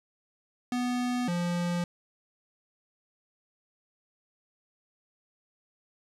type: tone pair in turn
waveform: square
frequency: 246.7 / 174.44 Hz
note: B3 / F3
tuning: -2 / -2 cents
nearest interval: tritone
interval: 600 cents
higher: first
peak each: -28 dBFS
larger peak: neither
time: 0.72-1.28 / 1.28-1.84 s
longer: neither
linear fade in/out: 2 ms
effects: low-pass 9000 Hz 12 dB/octave + 11-bit